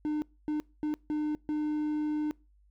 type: tone bursts at uneven times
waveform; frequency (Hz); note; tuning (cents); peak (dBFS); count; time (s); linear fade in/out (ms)
triangle; 302.2; D4; +50; -26; 5; 0.05-0.22 / 0.48-0.6 / 0.83-0.94 / 1.1-1.35 / 1.49-2.31; 0
effects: noise-tail reverb RT60 0.3 s tail -25 dB re dry + added 50 Hz sine -60 dBFS peak until 2.7 s